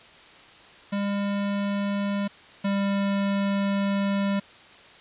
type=tone pair in turn; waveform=square; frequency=201.1 / 198.79 Hz; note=G3 / G3; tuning=+44 / +24 cents; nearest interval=unison; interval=20 cents; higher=first; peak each=-25 / -23 dBFS; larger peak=second; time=0.92-2.28 / 2.64-4.4 s; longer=second; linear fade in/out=10 ms; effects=white hiss -49 dBFS RMS until 5 s + resampled to 8000 Hz